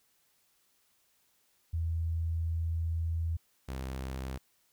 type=tone pair in turn; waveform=sine / sawtooth; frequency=82.41 / 65.56 Hz; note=E2 / C2; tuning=0 / +4 cents; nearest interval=major third; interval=396 cents; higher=first; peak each=-29 / -32 dBFS; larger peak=first; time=1.73-3.37 / 3.68-4.38 s; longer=first; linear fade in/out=10 ms; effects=white hiss -71 dBFS RMS until 4.72 s